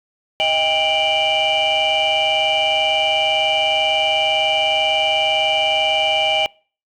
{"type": "tone cluster", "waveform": "sine", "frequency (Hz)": [631, 799, 2353, 2884, 3030], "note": ["D#5", "G5", "D7", "F#7", "F#7"], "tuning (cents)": [24, 33, 3, -45, 40], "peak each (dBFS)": -20, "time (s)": [0.4, 6.46], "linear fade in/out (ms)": 0, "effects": ["noise-tail reverb RT60 0.4 s tail -25 dB re dry", "tanh soft clip ceiling -9 dBFS"]}